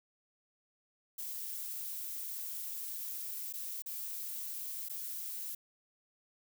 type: noise with dropouts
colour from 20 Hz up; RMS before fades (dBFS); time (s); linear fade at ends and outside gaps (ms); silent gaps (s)
violet; -41; 1.18-5.55; 5; 3.527-3.536 / 3.822-3.86 / 4.887-4.896
effects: none